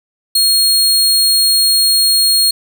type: tone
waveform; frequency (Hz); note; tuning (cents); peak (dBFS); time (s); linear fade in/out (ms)
sawtooth; 4275; C8; +36; -6; 0.35-2.51; 5
effects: none